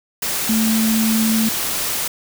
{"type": "tone in noise", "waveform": "sine", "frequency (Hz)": 221.6, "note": "A3", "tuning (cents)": 13, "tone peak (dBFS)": -15, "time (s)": [0.49, 1.49], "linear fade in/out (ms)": 5, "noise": "white", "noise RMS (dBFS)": -22, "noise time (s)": [0.22, 2.08], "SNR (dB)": 4, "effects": []}